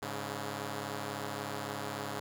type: tone pair together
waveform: 5% pulse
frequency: 103.6 / 140.3 Hz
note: G#2 / C#3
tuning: -4 / +21 cents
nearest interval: perfect fourth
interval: 525 cents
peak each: -28 dBFS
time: 0.02-2.2 s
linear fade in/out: 5 ms
effects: none